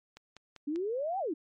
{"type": "click train", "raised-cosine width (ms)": 0.2, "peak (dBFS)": -31, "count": 4, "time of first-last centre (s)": [0.17, 0.759], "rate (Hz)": 5.09}
{"type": "exponential two-way sweep", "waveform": "sine", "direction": "up then down", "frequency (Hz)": [280, 804, 280], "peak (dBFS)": -30, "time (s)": [0.67, 1.34], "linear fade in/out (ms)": 10, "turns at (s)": 1.19}
{"effects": ["MP3 48 kbps"]}